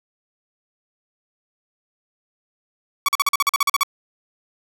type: tone bursts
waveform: sawtooth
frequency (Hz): 1129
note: C#6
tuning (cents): +31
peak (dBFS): -11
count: 12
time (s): 3.06-3.833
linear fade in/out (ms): 2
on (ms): 25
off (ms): 43
effects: none